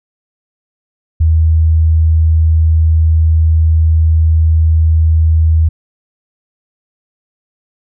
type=tone; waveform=sine; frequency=80 Hz; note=D#2; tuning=49 cents sharp; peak=-6 dBFS; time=1.2-5.69 s; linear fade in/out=10 ms; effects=none